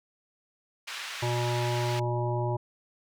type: band-pass noise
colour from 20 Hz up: white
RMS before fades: -38 dBFS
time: 0.87-2 s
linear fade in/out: 10 ms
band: 1200 to 3400 Hz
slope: 12 dB/octave
type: harmonic tone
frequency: 120.6 Hz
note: B2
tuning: 41 cents flat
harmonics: 1 / 3 / 5 / 7 / 8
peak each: -28 / -33 / -35 / -36 / -37 dBFS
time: 1.22-2.57 s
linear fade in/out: 10 ms
effects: none